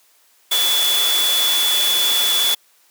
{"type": "tone in noise", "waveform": "sine", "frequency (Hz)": 3439, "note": "A7", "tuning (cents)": -40, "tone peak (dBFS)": -16, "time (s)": [0.51, 2.55], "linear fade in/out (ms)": 10, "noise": "white", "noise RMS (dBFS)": -21, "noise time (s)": [0.51, 2.55], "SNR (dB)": 2, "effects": ["white hiss -56 dBFS RMS until 2.9 s", "high-pass 400 Hz 12 dB/octave"]}